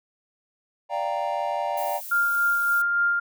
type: chord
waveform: triangle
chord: G minor seventh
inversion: second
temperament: equal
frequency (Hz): 587.3 / 698.5 / 784 / 932.3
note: D5 / F5 / G5 / Bb5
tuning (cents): 0 / 0 / 0 / 0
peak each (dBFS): -28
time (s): 0.89-2.01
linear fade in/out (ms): 50
type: noise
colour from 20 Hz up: violet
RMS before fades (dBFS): -37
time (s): 1.77-2.82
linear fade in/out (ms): 5
type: tone with tremolo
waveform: sine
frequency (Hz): 1400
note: F6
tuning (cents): +4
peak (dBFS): -18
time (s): 2.11-3.2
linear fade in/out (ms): 10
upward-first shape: sine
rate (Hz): 3.5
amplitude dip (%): 30
effects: none